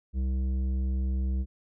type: tone with tanh clipping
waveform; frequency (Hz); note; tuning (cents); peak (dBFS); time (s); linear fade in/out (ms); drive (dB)
triangle; 65; C2; -11; -27; 0.13-1.46; 50; 14
effects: none